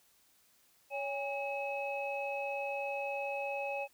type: tone cluster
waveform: sine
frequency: 561 / 818 / 2566 Hz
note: C#5 / G#5 / E7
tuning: +21 / -26 / -47 cents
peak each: -37 / -39 / -39 dBFS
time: 0.9-3.88 s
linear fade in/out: 50 ms
effects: tanh soft clip ceiling -25 dBFS + white hiss -68 dBFS RMS until 3.93 s